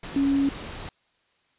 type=tone in noise; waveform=sine; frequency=277.2 Hz; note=C#4; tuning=in tune; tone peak=-19 dBFS; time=0.16-0.49 s; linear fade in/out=2 ms; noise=pink; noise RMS=-37 dBFS; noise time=0.03-0.89 s; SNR=+15 dB; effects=white hiss -67 dBFS RMS until 1.58 s + resampled to 8000 Hz